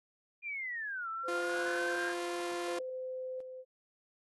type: linear two-way sweep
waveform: sine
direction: down then up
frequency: 2436 to 1318.5 to 1625 Hz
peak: -36 dBFS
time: 0.42-2.15 s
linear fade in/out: 50 ms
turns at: 1.09 s
type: tone with tremolo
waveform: sine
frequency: 514 Hz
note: C5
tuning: 31 cents flat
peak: -37 dBFS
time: 1.23-3.65 s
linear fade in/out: 50 ms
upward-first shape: square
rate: 0.69 Hz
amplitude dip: 50%
type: tone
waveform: sawtooth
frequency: 349.2 Hz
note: F4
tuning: in tune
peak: -32 dBFS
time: 1.28-2.79 s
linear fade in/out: 5 ms
effects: AAC 32 kbps